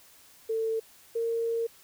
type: tone pair in turn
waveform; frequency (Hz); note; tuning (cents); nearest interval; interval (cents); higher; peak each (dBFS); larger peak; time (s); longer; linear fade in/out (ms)
sine; 447 / 460.1; A4 / A#4; +27 / -23; minor second; 50; second; -26; neither; 0.49-0.8 / 1.15-1.67; second; 10
effects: white hiss -56 dBFS RMS until 1.83 s